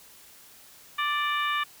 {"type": "harmonic tone with a mistuned harmonic", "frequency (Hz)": 587.3, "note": "D5", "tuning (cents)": 0, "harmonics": [2, 3, 4, 5, 6], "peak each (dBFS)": [-27, -31, -33, -35, -37], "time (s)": [0.98, 1.64], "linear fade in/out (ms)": 10, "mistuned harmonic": 6, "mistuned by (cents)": 37, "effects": ["white hiss -52 dBFS RMS until 1.8 s"]}